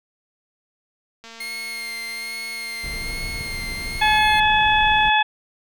click train, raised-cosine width 0.2 ms, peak -24 dBFS, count 671, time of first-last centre 1.24-4.179 s, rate 228 Hz
30% pulse tone with vibrato, 2131 Hz, C7, 31 cents sharp, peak -26 dBFS, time 1.4-4.4 s, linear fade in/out 5 ms, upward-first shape sine, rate 1.2 Hz, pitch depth 31 cents each way
brown noise, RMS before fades -32 dBFS, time 2.83-5.1 s, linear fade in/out 10 ms
harmonic tone, 855 Hz, A5, 50 cents flat, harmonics 1 / 2 / 3 / 4, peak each -17 / -20 / -22 / -23 dBFS, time 4.01-5.23 s, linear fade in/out 10 ms
effects none

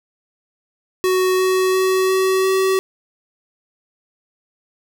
square tone with pitch steps, 371.4 / 373.8 / 376.1 / 378.5 / 381 Hz, F#4 / F#4 / F#4 / F#4 / G4, +7 / +18 / +28 / +39 / -49 cents, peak -15 dBFS, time 1.04-2.79 s, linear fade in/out 0 ms, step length 350 ms, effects none

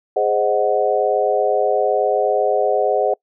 sine chord, Ab dominant seventh, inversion none, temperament equal, 415.3 / 523.3 / 622.3 / 740 Hz, Ab4 / C5 / Eb5 / Gb5, 0 / 0 / 0 / 0 cents, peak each -20 dBFS, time 0.16-3.14 s, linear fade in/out 5 ms, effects noise-tail reverb RT60 0.1 s tail -26 dB re dry

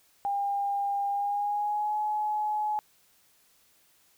sine tone with pitch glide, 803 to 846.8 Hz, G5 to G#5, +41 to +33 cents, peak -26 dBFS, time 0.25-2.79 s, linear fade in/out 0 ms, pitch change +92 cents, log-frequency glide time 1.09-1.97 s, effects white hiss -64 dBFS RMS until 4.17 s

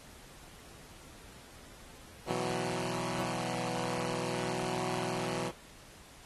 10% pulse chord, B suspended fourth, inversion none, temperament equal, 123.47 / 164.81 / 185 Hz, B2 / E3 / F#3, 0 / 0 / 0 cents, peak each -29 / -29 / -29 dBFS, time 2.26-5.52 s, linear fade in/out 50 ms, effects pink hiss -54 dBFS RMS until 6.25 s + AAC 32 kbps

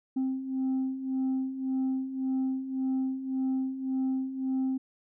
sine beating tone pair, 261.6 / 263.4 Hz, C4 / C4, 0 / +12 cents, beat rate 1.8 Hz, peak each -32 / -27 dBFS, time 0.16-4.78 s, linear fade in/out 10 ms, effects tanh soft clip ceiling -24 dBFS

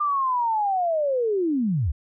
sine linear sweep, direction down, 1202 to 60 Hz, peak -20 dBFS, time 0-1.92 s, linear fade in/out 10 ms, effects none

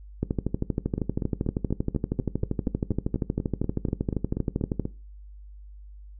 two click trains, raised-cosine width 3 ms, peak -12 / -15 dBFS, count 59 / 17, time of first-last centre 0.23-4.797 / 0.98-4.854 s, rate 12.7 / 4.13 Hz, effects noise-tail reverb RT60 0.3 s tail -18 dB re dry + added 50 Hz sine -42 dBFS peak until 6.19 s

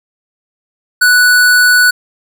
square tone, 1480 Hz, F#6, in tune, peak -6 dBFS, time 1.01-1.91 s, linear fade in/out 10 ms, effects none

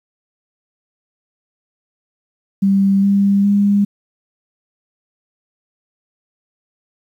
sine tone with pitch steps, 196 / 199.08 / 202.2 Hz, G3 / G3 / G#3, 0 / +27 / -46 cents, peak -10 dBFS, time 2.62-3.85 s, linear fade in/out 10 ms, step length 410 ms, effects 8-bit

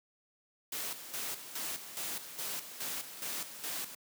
white noise with tremolo, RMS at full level -38 dBFS, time 0.72-3.95 s, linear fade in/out 5 ms, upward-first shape square, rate 2.4 Hz, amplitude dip 65%, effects high-pass 150 Hz 12 dB/octave

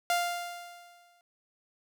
sawtooth tone with exponential decay, 698.5 Hz, F5, in tune, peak -20 dBFS, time 0.1-1.21 s, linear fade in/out 1 ms, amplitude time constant 240 ms, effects none

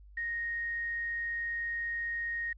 sine tone with quantisation, 1864.7 Hz, A#6, in tune, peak -32 dBFS, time 0.17-2.53 s, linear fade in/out 5 ms, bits 10, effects added 50 Hz sine -51 dBFS peak until 2.57 s + resampled to 11025 Hz

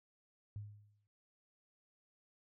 sine tone with exponential decay, 103.83 Hz, G#2, in tune, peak -40 dBFS, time 0.56-1.07 s, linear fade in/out 0 ms, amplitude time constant 110 ms, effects none

